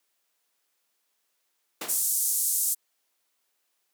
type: noise with exponential decay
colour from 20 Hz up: pink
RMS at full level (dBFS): -30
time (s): 1.81-2.11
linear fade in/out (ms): 5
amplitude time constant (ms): 65
type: band-pass noise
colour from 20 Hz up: pink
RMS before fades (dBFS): -26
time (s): 1.88-2.75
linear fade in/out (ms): 20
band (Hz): 7700 to 14000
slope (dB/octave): 24
effects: white hiss -75 dBFS RMS until 3.93 s + high-pass 300 Hz 12 dB/octave